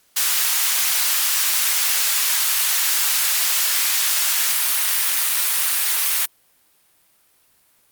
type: high-pass noise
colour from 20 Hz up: white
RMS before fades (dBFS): -19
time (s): 0.16-6.26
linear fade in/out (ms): 10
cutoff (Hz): 1200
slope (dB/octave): 12
effects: white hiss -59 dBFS RMS until 7.91 s + Opus 48 kbps